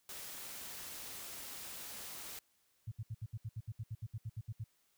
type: noise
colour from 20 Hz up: white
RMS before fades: -47 dBFS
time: 0.09-2.39 s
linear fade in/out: 2 ms
type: tone bursts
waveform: sine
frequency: 110.3 Hz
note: A2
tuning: 5 cents sharp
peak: -38 dBFS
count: 16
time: 2.87-4.642 s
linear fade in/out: 10 ms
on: 47 ms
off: 68 ms
effects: white hiss -75 dBFS RMS until 4.97 s